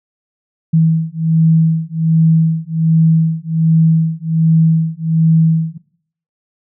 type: beating tone pair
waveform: sine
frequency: 161.1 / 162.4 Hz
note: E3 / E3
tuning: -39 / -26 cents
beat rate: 1.3 Hz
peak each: -13 dBFS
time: 0.73-5.78 s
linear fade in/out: 10 ms
effects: noise-tail reverb RT60 0.6 s tail -18 dB re dry